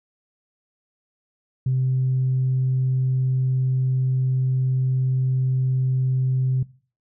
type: tone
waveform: sine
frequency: 129.8 Hz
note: C3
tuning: 13 cents flat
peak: -17 dBFS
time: 1.66-6.63 s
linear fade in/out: 5 ms
effects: noise-tail reverb RT60 0.4 s tail -20 dB re dry + tanh soft clip ceiling -14 dBFS